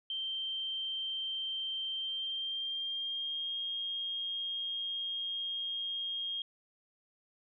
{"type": "tone with pitch glide", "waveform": "sine", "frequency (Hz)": [3136, 3241], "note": ["G7", "G#7"], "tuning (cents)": [0, -43], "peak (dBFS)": -34, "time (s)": [0.1, 6.42], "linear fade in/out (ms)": 2, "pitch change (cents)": 57, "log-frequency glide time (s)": [1.92, 3.55], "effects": []}